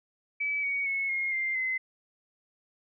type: tone with pitch steps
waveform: sine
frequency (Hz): 2295 / 2244 / 2194 / 2145 / 2097 / 2051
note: D7 / C#7 / C#7 / C7 / C7 / C7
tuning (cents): -40 / +21 / -18 / +42 / +3 / -35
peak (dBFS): -27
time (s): 0.4-1.78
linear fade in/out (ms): 10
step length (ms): 230
effects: none